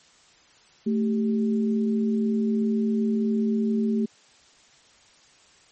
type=tone pair together; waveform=sine; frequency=220.3 / 392.8 Hz; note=A3 / G4; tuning=+2 / +4 cents; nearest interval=minor seventh; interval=1002 cents; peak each=-21 / -29 dBFS; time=0.86-4.06 s; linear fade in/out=10 ms; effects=white hiss -56 dBFS RMS until 5.71 s + MP3 32 kbps